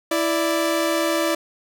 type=tone pair together; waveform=sawtooth; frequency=330.3 / 586.5 Hz; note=E4 / D5; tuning=+4 / -2 cents; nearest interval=minor seventh; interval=994 cents; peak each=-18 dBFS; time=0.11-1.35 s; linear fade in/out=5 ms; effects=none